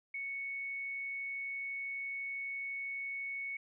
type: tone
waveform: sine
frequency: 2217 Hz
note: C#7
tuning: in tune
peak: -37 dBFS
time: 0.14-3.57 s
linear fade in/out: 5 ms
effects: none